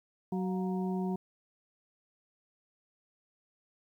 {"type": "harmonic tone with a mistuned harmonic", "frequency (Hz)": 186.6, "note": "F#3", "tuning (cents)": 15, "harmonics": [1, 2, 4, 5], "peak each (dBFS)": [-31, -37, -43, -45], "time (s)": [0.32, 1.16], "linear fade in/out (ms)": 5, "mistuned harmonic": 4, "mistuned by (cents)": -70, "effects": ["11-bit"]}